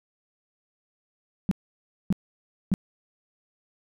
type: tone bursts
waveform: sine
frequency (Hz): 190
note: F#3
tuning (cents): +46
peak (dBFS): -18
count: 3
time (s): 1.49-2.739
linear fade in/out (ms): 0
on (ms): 23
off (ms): 590
effects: none